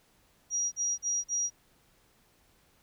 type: tone bursts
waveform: sine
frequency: 5740 Hz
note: F8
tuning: 47 cents sharp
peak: -27 dBFS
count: 4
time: 0.5-1.503 s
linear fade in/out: 50 ms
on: 220 ms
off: 41 ms
effects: pink hiss -66 dBFS RMS until 2.82 s